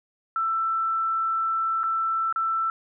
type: tone with dropouts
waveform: sine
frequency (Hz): 1331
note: E6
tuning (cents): +16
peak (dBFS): -22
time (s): 0.36-2.7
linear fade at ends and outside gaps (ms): 1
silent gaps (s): 1.833-1.839 / 2.326-2.36
effects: none